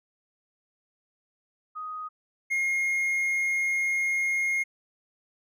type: tone pair in turn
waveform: sine / triangle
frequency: 1249 / 2142 Hz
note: D#6 / C7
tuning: +6 / +40 cents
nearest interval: major sixth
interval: 934 cents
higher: second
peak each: -33 / -22 dBFS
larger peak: second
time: 1.75-2.09 / 2.5-4.64 s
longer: second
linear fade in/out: 20 ms
effects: none